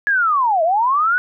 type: linear two-way sweep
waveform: sine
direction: down then up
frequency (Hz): 1700 to 622.3 to 1499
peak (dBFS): -13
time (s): 0.07-1.18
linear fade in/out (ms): 0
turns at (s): 0.63
effects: none